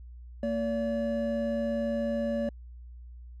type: tone pair together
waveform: triangle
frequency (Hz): 229.1 / 573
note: A#3 / D5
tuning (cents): -30 / -43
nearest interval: octave + major third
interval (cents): 1587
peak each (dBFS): -28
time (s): 0.43-2.49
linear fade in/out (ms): 2
effects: added 60 Hz sine -43 dBFS peak until 3.4 s